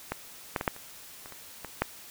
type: clicks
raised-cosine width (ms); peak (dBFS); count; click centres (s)
0.5; -15 / -12 / -16 / -9 / -30 / -28 / -29 / -22 / -9; 9; 0.12 / 0.562 / 0.611 / 0.678 / 0.764 / 1.259 / 1.323 / 1.647 / 1.82
effects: white hiss -48 dBFS RMS until 2.1 s